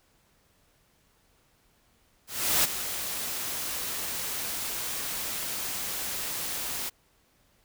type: noise with ADSR envelope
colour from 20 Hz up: white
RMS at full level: -22 dBFS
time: 2.27-6.9 s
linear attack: 370 ms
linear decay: 19 ms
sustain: -11 dB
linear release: 16 ms
effects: pink hiss -66 dBFS RMS until 7.64 s